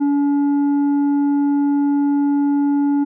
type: tone with tanh clipping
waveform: triangle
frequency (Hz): 285.2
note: C#4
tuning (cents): +49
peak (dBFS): -15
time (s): 0-3.05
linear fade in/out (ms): 20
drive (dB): 10
effects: none